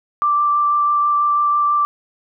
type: tone with vibrato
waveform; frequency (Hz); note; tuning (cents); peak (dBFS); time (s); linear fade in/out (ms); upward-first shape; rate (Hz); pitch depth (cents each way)
sine; 1174.7; D6; 0; -13; 0.22-1.85; 0; sine; 6.1; 8
effects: none